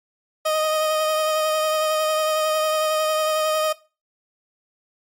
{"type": "tone with vibrato", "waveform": "30% pulse", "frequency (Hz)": 622.3, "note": "D#5", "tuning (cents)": 0, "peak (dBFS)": -16, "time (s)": [0.45, 3.73], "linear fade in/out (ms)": 10, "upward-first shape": "triangle", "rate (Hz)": 11, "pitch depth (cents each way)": 18, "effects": ["noise-tail reverb RT60 0.3 s tail -18 dB re dry", "MP3 64 kbps"]}